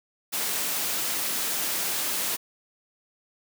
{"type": "high-pass noise", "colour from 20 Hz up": "white", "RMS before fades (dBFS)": -28, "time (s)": [0.32, 2.37], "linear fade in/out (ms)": 20, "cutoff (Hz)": 160, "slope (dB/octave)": 12, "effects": []}